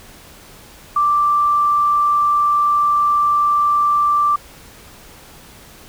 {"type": "tone", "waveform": "sine", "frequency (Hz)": 1174.7, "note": "D6", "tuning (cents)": 0, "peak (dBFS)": -12, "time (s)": [0.96, 4.36], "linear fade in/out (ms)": 5, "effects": ["pink hiss -42 dBFS RMS until 5.88 s"]}